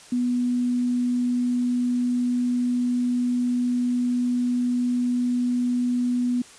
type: tone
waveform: sine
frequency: 245.6 Hz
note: B3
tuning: 9 cents flat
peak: -20 dBFS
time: 0.12-6.42 s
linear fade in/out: 5 ms
effects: white hiss -47 dBFS RMS until 6.58 s + resampled to 22050 Hz